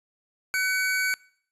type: tone pair together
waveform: square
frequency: 1507 / 2260 Hz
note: F#6 / C#7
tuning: +31 / +33 cents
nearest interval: perfect fifth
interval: 702 cents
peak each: -26 / -28 dBFS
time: 0.54-1.14 s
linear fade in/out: 0 ms
effects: noise-tail reverb RT60 0.6 s tail -23 dB re dry + resampled to 32000 Hz